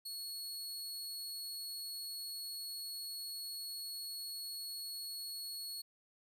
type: tone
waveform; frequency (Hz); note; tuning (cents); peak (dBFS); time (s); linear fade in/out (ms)
sawtooth; 4352; C#8; -33; -39; 0.05-5.82; 10
effects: none